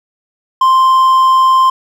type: tone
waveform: triangle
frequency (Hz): 1046.5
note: C6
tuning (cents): 0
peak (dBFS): -4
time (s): 0.61-1.7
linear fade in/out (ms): 5
effects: none